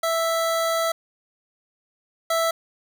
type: tone pair in turn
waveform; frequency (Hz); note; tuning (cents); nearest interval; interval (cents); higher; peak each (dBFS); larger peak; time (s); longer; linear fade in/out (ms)
25% pulse; 659.3 / 659.3; E5 / E5; 0 / 0; unison; 0; neither; -17 / -16; second; 0.03-0.92 / 2.3-2.51; first; 5
effects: none